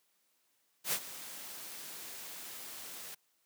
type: noise with ADSR envelope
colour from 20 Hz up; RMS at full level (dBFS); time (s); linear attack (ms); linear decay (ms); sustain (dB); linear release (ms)
white; -31; 0.84-3.15; 85; 65; -15; 10
effects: white hiss -75 dBFS RMS until 3.45 s + high-pass 150 Hz 12 dB/octave